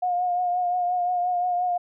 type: tone with vibrato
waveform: sine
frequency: 716 Hz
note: F5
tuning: 43 cents sharp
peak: -21 dBFS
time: 0.02-1.78 s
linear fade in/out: 10 ms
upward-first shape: triangle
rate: 5.7 Hz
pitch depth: 35 cents each way
effects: none